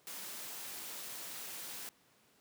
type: noise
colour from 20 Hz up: white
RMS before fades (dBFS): -45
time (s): 0.07-1.89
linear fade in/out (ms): 0
effects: pink hiss -68 dBFS RMS until 2.4 s + high-pass 150 Hz 12 dB/octave